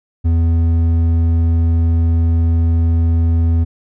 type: tone with hard clipping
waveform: sine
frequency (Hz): 83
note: E2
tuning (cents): +12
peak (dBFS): -12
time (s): 0.24-3.65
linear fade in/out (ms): 20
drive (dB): 6
effects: none